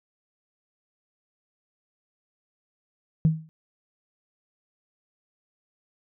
sine tone with exponential decay, 158.8 Hz, D#3, 36 cents sharp, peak -12 dBFS, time 3.25-3.49 s, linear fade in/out 0 ms, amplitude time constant 51 ms, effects tanh soft clip ceiling -10 dBFS

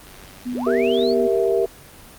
click train, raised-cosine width 0.2 ms, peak -28 dBFS, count 94, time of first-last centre 0.07-1.04 s, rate 95.9 Hz
sine tone with pitch glide, 246.9 to 244.9 Hz, B3 to B3, 0 to -14 cents, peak -23 dBFS, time 0.45-1.28 s, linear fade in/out 20 ms, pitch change -14 cents, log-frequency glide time 1.06-1.11 s
sine linear sweep, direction up, 41.2 to 4699 Hz, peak -28 dBFS, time 0.51-1.15 s, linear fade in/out 50 ms
sine chord, E diminished, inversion first, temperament equal, 392 / 466.2 / 659.3 Hz, G4 / Bb4 / E5, 0 / 0 / 0 cents, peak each -19 / -20 / -23 dBFS, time 0.66-1.66 s, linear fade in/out 10 ms
effects pink hiss -43 dBFS RMS until 2.18 s + Opus 24 kbps

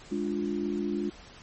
sine chord, D diminished, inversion second, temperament equal with one note detuned, 207.7 / 293.7 / 350.8 Hz, Ab3 / D4 / F4, 0 / 0 / +8 cents, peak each -32 dBFS, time 0.11-1.1 s, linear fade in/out 10 ms, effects pink hiss -50 dBFS RMS until 1.42 s + MP3 32 kbps

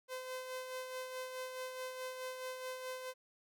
sawtooth tone with tremolo, 513 Hz, C5, 34 cents flat, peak -36 dBFS, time 0.08-3.14 s, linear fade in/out 50 ms, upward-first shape sine, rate 4.7 Hz, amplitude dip 45%, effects none

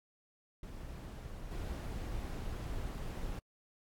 brown noise with level steps, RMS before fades -45 / -40 dBFS, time 0.63-3.39 s, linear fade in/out 2 ms, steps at 1.51 s, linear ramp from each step 2 ms, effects AAC 64 kbps

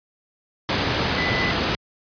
sine tone in noise, 2000 Hz, B6, 21 cents sharp, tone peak -24 dBFS, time 1.18-1.51 s, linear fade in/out 0 ms, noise pink, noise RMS -21 dBFS, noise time 0.69-1.75 s, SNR -6 dB, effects high-pass 80 Hz 12 dB/octave + resampled to 11025 Hz

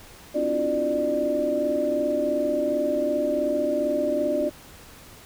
sine tone cluster, 256.5 / 291.9 / 335.5 / 358.2 / 597 Hz, C4 / D4 / E4 / F4 / D5, -34 / -10 / +31 / +44 / +28 cents, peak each -32 / -29 / -31 / -32 / -23 dBFS, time 0.34-4.5 s, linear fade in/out 20 ms, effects pink hiss -47 dBFS RMS until 5.25 s

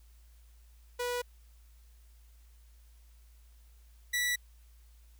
sawtooth tone pair in turn, 488.8 / 1955.2 Hz, B4 / B6, -18 / -18 cents, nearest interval 2 octaves, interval 2400 cents, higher second, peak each -28 / -25 dBFS, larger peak second, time 0.99-1.22 / 4.13-4.36 s, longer neither, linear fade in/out 10 ms, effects added 57 Hz sine -55 dBFS peak until 5.19 s + white hiss -69 dBFS RMS until 5.19 s

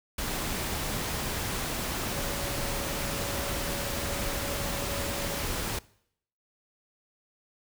sine tone in noise, 563 Hz, C#5, 27 cents sharp, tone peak -39 dBFS, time 2.14-5.44 s, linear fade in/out 5 ms, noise pink, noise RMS -32 dBFS, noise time 0.18-5.79 s, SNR -10 dB, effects noise-tail reverb RT60 0.7 s tail -22 dB re dry

